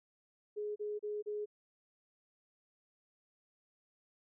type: tone bursts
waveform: sine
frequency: 418.7 Hz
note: G#4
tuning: 14 cents sharp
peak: -36 dBFS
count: 4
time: 0.56-1.459 s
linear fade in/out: 20 ms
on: 200 ms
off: 33 ms
effects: none